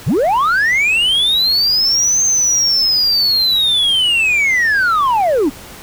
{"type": "linear two-way sweep", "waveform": "sine", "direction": "up then down", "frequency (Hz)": [82.41, 6350, 250.9], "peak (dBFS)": -8, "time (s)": [0.06, 5.5], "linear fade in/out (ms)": 20, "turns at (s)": 2.23, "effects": ["tanh soft clip ceiling -10 dBFS", "pink hiss -35 dBFS RMS until 5.82 s"]}